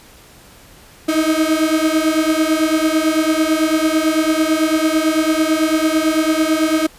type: beating tone pair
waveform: 35% pulse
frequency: 311.1 / 320.1 Hz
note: D#4 / D#4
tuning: 0 / +49 cents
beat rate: 9 Hz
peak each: -15 dBFS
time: 1.08-6.87 s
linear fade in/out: 10 ms
effects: pink hiss -44 dBFS RMS until 6.98 s + resampled to 32000 Hz